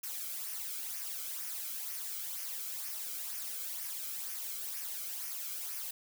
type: noise with flanger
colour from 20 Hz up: blue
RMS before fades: -40 dBFS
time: 0.03-5.91 s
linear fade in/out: 5 ms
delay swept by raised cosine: 0.25 to 1.12 ms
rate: 2.1 Hz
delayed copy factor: -0.55
effects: none